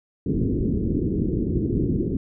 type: low-pass noise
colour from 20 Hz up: white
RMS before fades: -23 dBFS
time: 0.26-2.17 s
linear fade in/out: 5 ms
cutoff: 380 Hz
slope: 48 dB/octave
effects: none